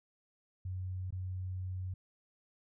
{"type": "tone with dropouts", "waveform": "sine", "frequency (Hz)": 92.5, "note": "F#2", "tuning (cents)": 0, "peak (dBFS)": -36, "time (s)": [0.65, 1.94], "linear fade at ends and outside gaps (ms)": 5, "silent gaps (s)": [1.107, 1.124], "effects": []}